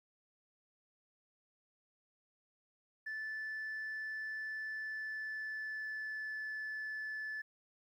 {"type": "tone with pitch glide", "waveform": "sine", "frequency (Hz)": [1749, 1736.9], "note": ["A6", "A6"], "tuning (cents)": [-11, -23], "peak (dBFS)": -37, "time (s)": [3.06, 7.42], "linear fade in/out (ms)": 10, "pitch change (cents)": -12, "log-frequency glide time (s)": [4.68, 6.43], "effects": ["tanh soft clip ceiling -37 dBFS", "12-bit"]}